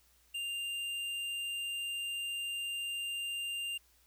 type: tone with hard clipping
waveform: sine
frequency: 2794 Hz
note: F7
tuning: in tune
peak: -37 dBFS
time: 0.34-3.78 s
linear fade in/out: 10 ms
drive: 9 dB
effects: added 60 Hz sine -70 dBFS peak until 4.06 s + white hiss -68 dBFS RMS until 4.06 s